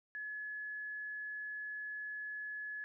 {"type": "tone", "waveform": "sine", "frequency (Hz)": 1703, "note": "G#6", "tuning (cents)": 43, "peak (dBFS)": -40, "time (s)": [0.15, 2.84], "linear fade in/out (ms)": 0, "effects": []}